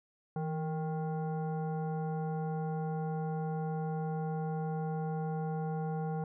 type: tone with frequency modulation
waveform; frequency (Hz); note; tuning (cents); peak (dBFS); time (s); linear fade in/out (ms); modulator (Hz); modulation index
sine; 161.7; E3; -33; -32; 0.36-6.24; 2; 625; 0.81
effects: none